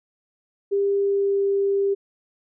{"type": "tone with pitch glide", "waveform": "sine", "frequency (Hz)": [399.1, 396.6], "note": ["G4", "G4"], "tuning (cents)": [31, 20], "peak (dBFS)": -18, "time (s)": [0.71, 1.95], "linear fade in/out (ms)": 20, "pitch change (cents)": -11, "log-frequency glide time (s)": [0.96, 1.43], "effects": []}